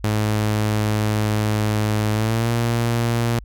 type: tone with pitch glide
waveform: sawtooth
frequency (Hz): 106.8 to 117.14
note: G#2 to A#2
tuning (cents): +49 to +9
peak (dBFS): -14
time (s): 0.04-3.39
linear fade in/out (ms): 0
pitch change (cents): +160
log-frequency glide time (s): 2.11-2.5
effects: added 50 Hz sine -36 dBFS peak until 3.44 s